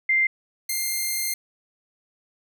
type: tone pair in turn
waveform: sine / 5% pulse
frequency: 2093 / 2106 Hz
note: C7 / C7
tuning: 0 / +11 cents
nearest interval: unison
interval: 11 cents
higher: second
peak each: -17 / -14 dBFS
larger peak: second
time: 0.09-0.27 / 0.69-1.34 s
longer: second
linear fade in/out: 5 ms
effects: none